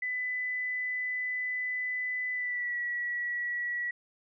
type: tone with pitch glide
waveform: sine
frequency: 2000 to 1933 Hz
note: B6 to B6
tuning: +21 to -38 cents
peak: -30 dBFS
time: 0.02-3.91 s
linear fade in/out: 5 ms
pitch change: -59 cents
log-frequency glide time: 2.33-2.77 s
effects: none